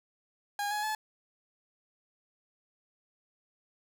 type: tone with pitch steps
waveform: 30% pulse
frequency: 817 / 839 / 861.6 Hz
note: G#5 / G#5 / A5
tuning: -29 / +17 / -37 cents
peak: -28 dBFS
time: 0.59-0.95 s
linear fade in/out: 2 ms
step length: 120 ms
effects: none